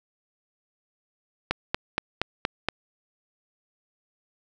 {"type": "click train", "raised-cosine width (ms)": 0.3, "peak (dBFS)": -7, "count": 6, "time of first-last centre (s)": [1.51, 2.686], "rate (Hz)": 4.25, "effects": []}